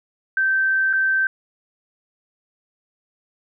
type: tone with dropouts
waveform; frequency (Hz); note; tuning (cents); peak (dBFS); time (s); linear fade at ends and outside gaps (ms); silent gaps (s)
sine; 1554; G6; -16; -16; 0.37-1.27; 2; 0.93-0.934
effects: none